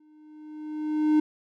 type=tone with exponential growth; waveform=triangle; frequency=305.5 Hz; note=D#4; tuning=32 cents flat; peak=-14 dBFS; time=0-1.2 s; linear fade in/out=5 ms; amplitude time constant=260 ms; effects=none